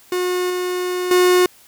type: tone with level steps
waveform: 45% pulse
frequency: 361.8 Hz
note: F#4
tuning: 39 cents flat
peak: -18 / -20 / -11 dBFS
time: 0.12-1.46 s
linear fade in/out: 2 ms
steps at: 0.5 / 1.11 s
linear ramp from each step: 2 ms
effects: white hiss -49 dBFS RMS until 1.67 s